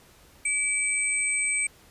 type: tone pair together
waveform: sine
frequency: 2303 / 8207 Hz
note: D7 / C9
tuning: -34 / -34 cents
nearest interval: octave + minor seventh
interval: 2200 cents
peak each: -26 dBFS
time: 0.45-1.67 s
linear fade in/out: 5 ms
effects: pink hiss -55 dBFS RMS until 1.9 s + resampled to 32000 Hz